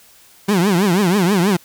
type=tone with vibrato; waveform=30% pulse; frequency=188.7 Hz; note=F#3; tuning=34 cents sharp; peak=-10 dBFS; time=0.48-1.57 s; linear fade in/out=10 ms; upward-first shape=triangle; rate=6.2 Hz; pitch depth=240 cents each way; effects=white hiss -48 dBFS RMS until 1.64 s